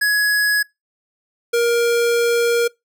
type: tone pair in turn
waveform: square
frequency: 1678 / 470.9 Hz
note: G#6 / A#4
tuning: +17 / +18 cents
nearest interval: octave + minor seventh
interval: 2199 cents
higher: first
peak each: -15 dBFS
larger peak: neither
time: 0.01-0.63 / 1.53-2.68 s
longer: second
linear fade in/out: 10 ms
effects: noise-tail reverb RT60 0.2 s tail -25 dB re dry